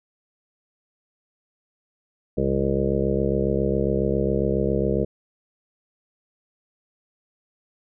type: harmonic tone with a mistuned harmonic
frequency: 67.3 Hz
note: C2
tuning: 49 cents sharp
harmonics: 1 / 2 / 3 / 5 / 6 / 7 / 8 / 9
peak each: -29 / -28 / -26 / -28 / -27 / -26 / -32 / -31 dBFS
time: 2.37-5.05 s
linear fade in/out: 10 ms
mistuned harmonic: 1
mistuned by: -90 cents
effects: none